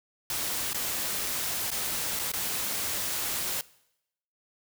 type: noise with dropouts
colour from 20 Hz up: white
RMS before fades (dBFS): -31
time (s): 0.3-3.61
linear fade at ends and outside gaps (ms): 1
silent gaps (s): 0.732-0.745 / 1.704-1.716 / 2.192-2.196 / 2.318-2.336
effects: noise-tail reverb RT60 0.8 s tail -21 dB re dry